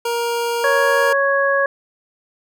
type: tone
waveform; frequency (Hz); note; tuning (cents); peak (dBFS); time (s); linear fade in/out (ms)
25% pulse; 470.4; A#4; +16; -15; 0.05-1.13; 5
type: harmonic tone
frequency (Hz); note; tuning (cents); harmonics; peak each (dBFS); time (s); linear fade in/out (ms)
554.4; C#5; 0; 1 / 2 / 3; -17 / -21 / -18; 0.64-1.66; 2
effects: none